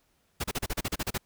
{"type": "noise bursts", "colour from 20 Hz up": "pink", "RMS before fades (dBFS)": -30, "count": 11, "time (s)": [0.4, 1.18], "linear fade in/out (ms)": 10, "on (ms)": 40, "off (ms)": 34, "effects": ["pink hiss -70 dBFS RMS until 1.25 s"]}